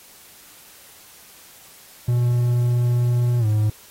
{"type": "tone with pitch glide", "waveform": "triangle", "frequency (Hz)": [121.4, 106.91], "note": ["B2", "A2"], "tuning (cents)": [-29, -49], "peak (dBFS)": -14, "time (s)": [2.08, 3.7], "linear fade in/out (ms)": 5, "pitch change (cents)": -220, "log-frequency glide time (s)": [3.39, 3.46], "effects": ["white hiss -47 dBFS RMS until 3.9 s", "AAC 48 kbps"]}